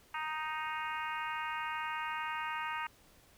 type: harmonic tone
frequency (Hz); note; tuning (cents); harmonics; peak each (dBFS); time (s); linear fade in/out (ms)
311.1; D#4; 0; 3 / 4 / 5 / 6 / 7 / 8 / 9; -39 / -41 / -43 / -45 / -46 / -47 / -48; 0.14-2.87; 5
effects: pink hiss -63 dBFS RMS until 3.37 s